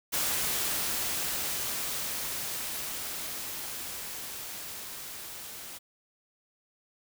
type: noise with level ramp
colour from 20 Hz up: white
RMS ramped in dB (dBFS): -29 to -43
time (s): 0.12-5.79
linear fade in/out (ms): 20
effects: none